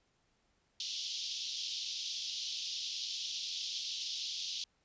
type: band-pass noise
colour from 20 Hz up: pink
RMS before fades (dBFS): -40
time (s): 0.8-4.64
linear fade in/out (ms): 2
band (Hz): 3100 to 5900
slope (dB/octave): 48
effects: pink hiss -75 dBFS RMS until 4.84 s + resampled to 16000 Hz